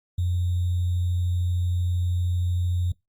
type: tone with sample-and-hold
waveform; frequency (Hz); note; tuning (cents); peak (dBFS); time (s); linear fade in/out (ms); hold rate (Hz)
sine; 88.7; F2; +27; -21; 0.18-2.92; 5; 3675
effects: noise-tail reverb RT60 0.2 s tail -25 dB re dry + Opus 48 kbps